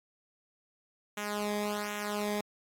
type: tone with flanger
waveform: sawtooth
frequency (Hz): 207.7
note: G#3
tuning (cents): 0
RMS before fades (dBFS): -34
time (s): 1.17-2.41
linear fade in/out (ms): 5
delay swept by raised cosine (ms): 0.21 to 0.72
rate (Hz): 1.3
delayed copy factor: -0.8
effects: AAC 64 kbps